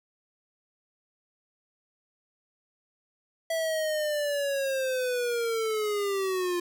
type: linear sweep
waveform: square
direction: down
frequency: 659 to 348.1 Hz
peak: -27 dBFS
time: 3.5-6.6 s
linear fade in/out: 5 ms
effects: none